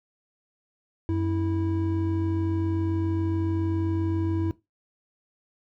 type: tone pair together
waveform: triangle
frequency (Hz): 93.1 / 326.6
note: F#2 / E4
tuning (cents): +11 / -16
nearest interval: octave + minor seventh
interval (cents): 2173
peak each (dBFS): -24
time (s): 1.09-4.51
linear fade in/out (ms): 0
effects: noise-tail reverb RT60 0.2 s tail -17 dB re dry